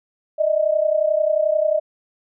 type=tone pair together; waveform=sine; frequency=605 / 636.3 Hz; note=D#5 / D#5; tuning=-49 / +39 cents; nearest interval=minor second; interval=88 cents; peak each=-18 / -19 dBFS; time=0.38-1.8 s; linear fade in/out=20 ms; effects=none